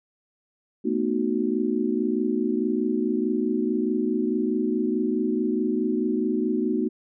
sine chord, B dominant seventh, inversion third, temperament just, 222.2 / 246.9 / 308.7 / 370.4 Hz, A3 / B3 / D#4 / F#4, +17 / 0 / -14 / +2 cents, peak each -27 dBFS, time 0.84-6.89 s, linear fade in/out 20 ms, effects none

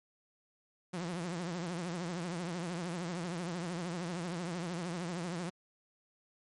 sawtooth tone with vibrato, 173.5 Hz, F3, 11 cents flat, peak -32 dBFS, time 0.93-5.5 s, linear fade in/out 10 ms, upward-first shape triangle, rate 13 Hz, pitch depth 140 cents each way, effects MP3 48 kbps

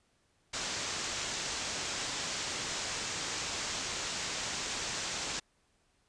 white low-pass noise, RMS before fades -37 dBFS, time 0.53-5.4 s, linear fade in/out 10 ms, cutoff 7600 Hz, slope 48 dB/octave, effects pink hiss -72 dBFS RMS until 6.08 s + resampled to 22050 Hz

